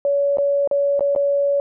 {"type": "tone with dropouts", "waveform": "sine", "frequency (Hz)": 565, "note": "C#5", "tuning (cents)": 33, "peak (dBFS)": -15, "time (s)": [0.05, 1.6], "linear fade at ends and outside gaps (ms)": 1, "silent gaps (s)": [[0.372, 0.384], [0.675, 0.712], [0.994, 1.007], [1.151, 1.161]], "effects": []}